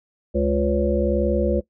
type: harmonic tone with a mistuned harmonic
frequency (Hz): 70.4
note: C#2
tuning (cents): +27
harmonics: 1 / 3 / 5 / 7 / 8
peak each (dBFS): -24 / -24 / -24 / -24 / -24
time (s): 0.34-1.61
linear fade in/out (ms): 20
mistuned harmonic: 7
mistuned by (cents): +31
effects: noise-tail reverb RT60 0.1 s tail -18 dB re dry